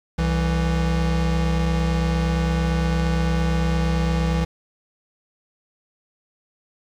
square tone pair together, 64.6 / 165.05 Hz, C2 / E3, -21 / +2 cents, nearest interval octave + major third, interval 1623 cents, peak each -22 dBFS, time 0.18-4.45 s, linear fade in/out 10 ms, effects low-pass 6000 Hz 12 dB/octave + 8-bit

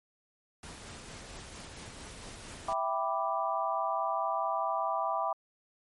pink noise with tremolo, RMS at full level -45 dBFS, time 0.63-2.73 s, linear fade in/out 2 ms, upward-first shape sine, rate 4.4 Hz, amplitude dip 25%
sine chord, E minor seventh, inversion none, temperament equal, 659.3 / 784 / 987.8 / 1174.7 Hz, E5 / G5 / B5 / D6, 0 / 0 / 0 / 0 cents, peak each -34 dBFS, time 2.68-5.33 s, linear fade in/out 5 ms
effects MP3 48 kbps

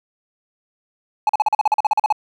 triangle tone bursts, 852 Hz, G#5, 44 cents sharp, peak -10 dBFS, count 14, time 1.27-2.125 s, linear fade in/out 2 ms, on 23 ms, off 41 ms, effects none

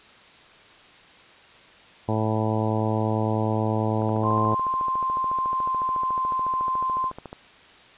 harmonic tone, 109.2 Hz, A2, 13 cents flat, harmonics 1 / 2 / 3 / 4 / 5 / 6 / 7 / 8 / 9, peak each -25 / -28 / -30 / -31 / -32 / -33 / -33 / -34 / -35 dBFS, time 2.08-4.55 s, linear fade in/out 10 ms
click train, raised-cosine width 1 ms, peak -22 dBFS, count 47, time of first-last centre 4.02-7.329 s, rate 13.9 Hz
sine tone with pitch glide, 1046.5 to 1040.5 Hz, C6 to C6, 0 to -10 cents, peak -22 dBFS, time 4.22-7.12 s, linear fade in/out 50 ms, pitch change -10 cents, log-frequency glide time 5.48-5.85 s
effects white hiss -50 dBFS RMS until 7.97 s + resampled to 8000 Hz

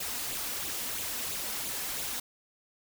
white noise with flanger, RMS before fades -35 dBFS, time 0-2.2 s, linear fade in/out 5 ms, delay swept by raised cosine 0.27 to 4.17 ms, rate 3 Hz, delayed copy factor +0.55, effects none

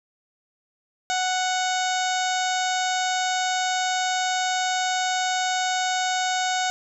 harmonic tone, 740 Hz, F#5, in tune, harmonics 1 / 2 / 3 / 4 / 5 / 6 / 7 / 8 / 9 / 10, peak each -24 / -29 / -34 / -35 / -32 / -38 / -38 / -39 / -34 / -37 dBFS, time 1.1-6.7 s, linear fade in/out 0 ms, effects none

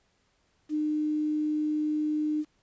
sine tone with quantisation, 303.9 Hz, D#4, 41 cents flat, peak -25 dBFS, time 0.69-2.45 s, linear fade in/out 50 ms, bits 9, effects pink hiss -70 dBFS RMS until 2.62 s + resampled to 16000 Hz

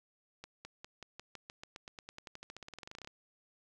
accelerating click train, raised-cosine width 0.2 ms, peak -29 dBFS, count 30, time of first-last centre 0.44-3.074 s, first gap 210 ms, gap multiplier 0.93, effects none

